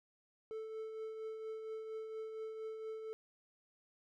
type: tone with tremolo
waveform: triangle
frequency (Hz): 440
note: A4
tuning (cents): 0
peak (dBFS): -38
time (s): 0.51-3.13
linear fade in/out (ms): 0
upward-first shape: triangle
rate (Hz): 4.3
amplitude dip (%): 45
effects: none